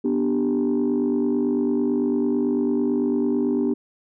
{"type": "chord", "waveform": "sine", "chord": "G major", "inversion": "first", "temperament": "just", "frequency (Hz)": [245, 294, 392], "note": ["B3", "D4", "G4"], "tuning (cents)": [-14, 2, 0], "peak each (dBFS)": [-21, -22, -23], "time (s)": [0.04, 3.74], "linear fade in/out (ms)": 10, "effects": ["tanh soft clip ceiling -14 dBFS"]}